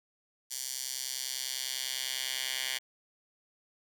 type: tone with high-pass filter sweep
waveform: 10% pulse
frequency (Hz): 130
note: C3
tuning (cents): -11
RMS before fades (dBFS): -36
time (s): 0.5-2.79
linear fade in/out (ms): 20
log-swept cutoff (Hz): 5900 to 2600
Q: 1.3
effects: none